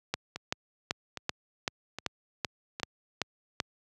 two click trains, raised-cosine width 0.2 ms, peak -19 / -11 dBFS, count 4 / 10, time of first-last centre 0.36-2.799 / 0.14-3.602 s, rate 1.23 / 2.6 Hz, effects high-pass 80 Hz 12 dB/octave

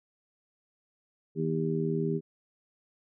harmonic tone, 79.8 Hz, D#2, 44 cents sharp, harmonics 2 / 3 / 4 / 5, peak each -30 / -34 / -36 / -31 dBFS, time 1.35-2.21 s, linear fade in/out 50 ms, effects none

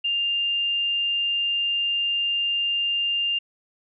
sine tone, 2800 Hz, F7, 4 cents sharp, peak -21 dBFS, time 0.04-3.39 s, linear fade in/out 10 ms, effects none

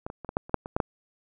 clicks, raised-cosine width 1 ms, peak -20 / -23 / -25 / -19 / -10 / -30 / -6 / -22 / -10 / -9 dBFS, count 10, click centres 0.065 / 0.101 / 0.247 / 0.291 / 0.369 / 0.495 / 0.543 / 0.659 / 0.765 / 0.802 s, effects none

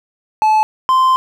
triangle tone pair in turn, 865 / 1039.4 Hz, A5 / C6, -30 / -12 cents, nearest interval minor third, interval 318 cents, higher second, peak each -7 dBFS, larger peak neither, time 0.42-0.63 / 0.89-1.16 s, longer second, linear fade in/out 0 ms, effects none

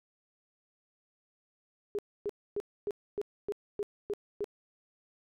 sine tone bursts, 410.3 Hz, G#4, 21 cents flat, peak -30 dBFS, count 9, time 1.95-4.443 s, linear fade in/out 0 ms, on 37 ms, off 270 ms, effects none

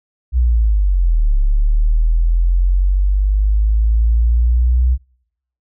sine linear two-way sweep, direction down then up, 63 to 34.65 to 63 Hz, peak -10 dBFS, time 0.32-4.98 s, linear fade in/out 50 ms, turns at 1.36 s, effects noise-tail reverb RT60 0.7 s tail -25 dB re dry

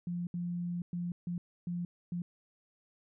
sine tone bursts at uneven times, 174.61 Hz, F3, in tune, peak -33 dBFS, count 6, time 0.07-0.27 / 0.34-0.82 / 0.93-1.12 / 1.27-1.38 / 1.67-1.85 / 2.12-2.22 s, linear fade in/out 2 ms, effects none

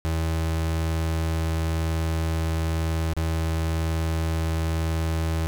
35% pulse tone with dropouts, 81 Hz, E2, 30 cents flat, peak -21 dBFS, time 0.05-5.47 s, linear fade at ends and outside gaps 0 ms, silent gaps 3.135-3.166 s, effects none

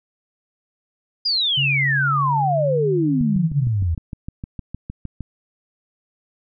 sine exponential sweep, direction down, 4978 to 77.78 Hz, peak -17 dBFS, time 1.25-3.95 s, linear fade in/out 10 ms
sine tone with pitch glide, 138.59 to 152.01 Hz, C#3 to D#3, 0 to -40 cents, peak -21 dBFS, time 1.57-3.64 s, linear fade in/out 10 ms, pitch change +160 cents, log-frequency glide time 2.03-3.05 s
click train, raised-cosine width 5 ms, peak -17 dBFS, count 14, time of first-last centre 3.21-5.207 s, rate 6.51 Hz
effects none

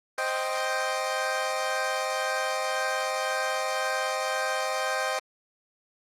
20% pulse chord, C minor, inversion none, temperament equal, 523.3 / 622.3 / 784 Hz, C5 / Eb5 / G5, 0 / 0 / 0 cents, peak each -26 / -26 / -26 dBFS, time 0.18-5.19 s, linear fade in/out 2 ms, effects low-pass 10000 Hz 12 dB/octave + Opus 24 kbps

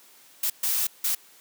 blue noise bursts at uneven times, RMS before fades -25 dBFS, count 3, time 0.43-0.5 / 0.63-0.87 / 1.04-1.15 s, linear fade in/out 5 ms, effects white hiss -54 dBFS RMS until 1.4 s + high-pass 200 Hz 12 dB/octave

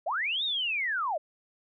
sine linear two-way sweep, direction up then down, 559 to 3800 to 559 Hz, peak -27 dBFS, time 0.06-1.18 s, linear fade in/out 10 ms, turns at 0.44 s, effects none

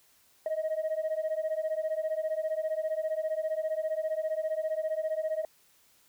sine beating tone pair, 622.3 / 637.3 Hz, D#5 / D#5, 0 / +41 cents, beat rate 15 Hz, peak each -30 dBFS, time 0.46-5.45 s, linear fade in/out 2 ms, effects tanh soft clip ceiling -25 dBFS + white hiss -64 dBFS RMS until 6.08 s

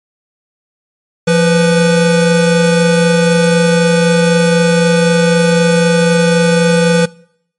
square tone pair together, 172.61 / 493.9 Hz, F3 / B4, -20 / 0 cents, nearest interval octave + tritone, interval 1820 cents, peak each -11 dBFS, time 1.27-7.06 s, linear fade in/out 10 ms, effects noise-tail reverb RT60 0.7 s tail -24 dB re dry + MP3 48 kbps

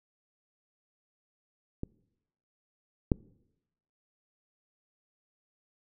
clicks, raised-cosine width 3 ms, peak -21 / -10 dBFS, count 2, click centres 1.834 / 3.118 s, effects noise-tail reverb RT60 0.9 s tail -24 dB re dry

